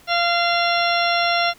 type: harmonic tone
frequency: 690 Hz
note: F5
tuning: 21 cents flat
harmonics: 1 / 2 / 3 / 4 / 5 / 6 / 8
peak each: -20 / -23 / -25 / -26 / -27 / -28 / -29 dBFS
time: 0.07-1.54 s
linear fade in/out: 50 ms
effects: pink hiss -50 dBFS RMS until 1.58 s